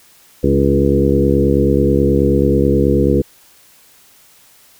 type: harmonic tone with a mistuned harmonic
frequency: 69.3 Hz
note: C#2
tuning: in tune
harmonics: 1 / 2 / 3 / 4 / 5 / 6 / 7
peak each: -18 / -18 / -18 / -18 / -18 / -18 / -18 dBFS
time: 0.43-3.22 s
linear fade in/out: 10 ms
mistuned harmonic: 4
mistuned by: +28 cents
effects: white hiss -48 dBFS RMS until 4.79 s